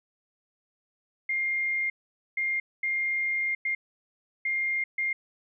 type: tone bursts at uneven times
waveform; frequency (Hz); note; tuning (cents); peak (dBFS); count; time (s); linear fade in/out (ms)
sine; 2117; C7; +20; -25; 6; 1.29-1.9 / 2.37-2.6 / 2.83-3.55 / 3.65-3.75 / 4.45-4.84 / 4.98-5.13; 5
effects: none